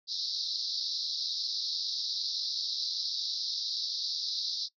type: band-pass noise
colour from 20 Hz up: pink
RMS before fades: -34 dBFS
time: 0.07-4.69 s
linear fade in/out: 50 ms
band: 3800 to 5400 Hz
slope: 96 dB/octave
effects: noise-tail reverb RT60 0.1 s tail -20 dB re dry

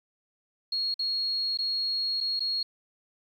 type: tone with dropouts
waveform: sine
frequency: 4300 Hz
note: C8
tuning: 47 cents sharp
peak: -26 dBFS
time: 0.72-2.63 s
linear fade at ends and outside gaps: 5 ms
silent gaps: 0.942-0.992 / 1.574-1.587 / 2.205-2.209 / 2.395-2.404 s
effects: 10-bit

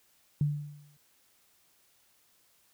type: tone with exponential decay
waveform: sine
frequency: 146.83 Hz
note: D3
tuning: in tune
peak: -22 dBFS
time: 0.41-0.97 s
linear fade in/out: 2 ms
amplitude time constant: 120 ms
effects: white hiss -67 dBFS RMS until 2.73 s

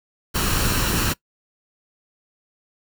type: noise with comb filter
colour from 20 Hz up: pink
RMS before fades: -21 dBFS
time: 0.34-1.14 s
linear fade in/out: 20 ms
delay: 0.71 ms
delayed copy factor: +0.5
effects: noise-tail reverb RT60 0.1 s tail -21 dB re dry

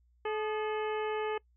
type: harmonic tone with a mistuned harmonic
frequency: 430 Hz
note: A4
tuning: 40 cents flat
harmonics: 1 / 2 / 3 / 4 / 5 / 6 / 7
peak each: -32 / -38 / -42 / -44 / -46 / -48 / -49 dBFS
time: 0.25-1.38 s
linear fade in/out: 5 ms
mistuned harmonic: 3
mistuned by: -75 cents
effects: noise-tail reverb RT60 0.1 s tail -24 dB re dry + added 60 Hz sine -64 dBFS peak until 1.56 s

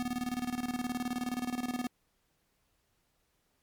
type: tone with tremolo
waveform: square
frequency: 246.9 Hz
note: B3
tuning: in tune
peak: -31 dBFS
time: 0-1.87 s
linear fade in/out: 0 ms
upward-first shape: square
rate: 19 Hz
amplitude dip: 75%
effects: pink hiss -75 dBFS RMS until 3.62 s + MP3 96 kbps

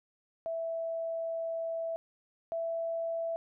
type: tone pair in turn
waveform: sine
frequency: 659.3 / 663.1 Hz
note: E5 / E5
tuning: 0 / +10 cents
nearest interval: unison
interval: 10 cents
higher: second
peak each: -32 / -31 dBFS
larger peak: second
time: 0.46-1.96 / 2.52-3.36 s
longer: first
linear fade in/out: 0 ms
effects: none

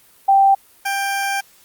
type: tone pair in turn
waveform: sine / 20% pulse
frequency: 784 / 791.3 Hz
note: G5 / G5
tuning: 0 / +16 cents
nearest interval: unison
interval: 16 cents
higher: second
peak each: -9 / -14 dBFS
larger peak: first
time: 0.28-0.55 / 0.85-1.41 s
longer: second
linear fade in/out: 10 ms
effects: white hiss -51 dBFS RMS until 1.64 s + Opus 32 kbps

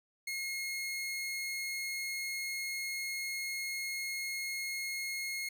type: tone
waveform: sawtooth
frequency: 2156 Hz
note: C#7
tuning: 49 cents flat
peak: -32 dBFS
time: 0.27-5.49 s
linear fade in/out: 5 ms
effects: none

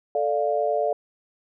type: chord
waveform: sine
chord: D minor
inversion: second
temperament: equal with one note detuned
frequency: 440 / 589.7 / 698.5 Hz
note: A4 / D5 / F5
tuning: 0 / +7 / 0 cents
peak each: -26 / -24 / -25 dBFS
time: 0.15-0.93 s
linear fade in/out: 2 ms
effects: none

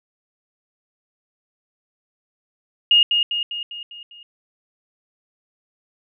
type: tone with echo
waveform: sine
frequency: 2852 Hz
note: F7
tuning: 36 cents sharp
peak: -10 dBFS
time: 2.91-3.03 s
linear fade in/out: 2 ms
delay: 200 ms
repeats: 6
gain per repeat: -5 dB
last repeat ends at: 4.23 s
effects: none

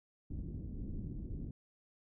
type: low-pass noise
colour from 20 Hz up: pink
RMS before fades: -42 dBFS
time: 0.3-1.51 s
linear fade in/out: 2 ms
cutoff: 290 Hz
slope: 24 dB/octave
effects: none

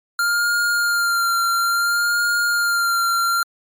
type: tone with vibrato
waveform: square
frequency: 1396.9 Hz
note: F6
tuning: in tune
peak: -17 dBFS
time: 0.19-3.43 s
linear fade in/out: 2 ms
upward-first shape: sine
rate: 0.59 Hz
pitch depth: 26 cents each way
effects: MP3 96 kbps

